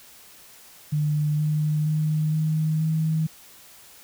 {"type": "tone with pitch steps", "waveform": "sine", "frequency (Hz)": [150, 152.09, 154.22, 156.37, 158.55], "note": ["D3", "D#3", "D#3", "D#3", "D#3"], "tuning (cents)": [37, -39, -15, 9, 33], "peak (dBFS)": -20, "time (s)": [0.92, 3.27], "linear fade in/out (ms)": 10, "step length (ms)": 470, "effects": ["white hiss -49 dBFS RMS until 4.03 s"]}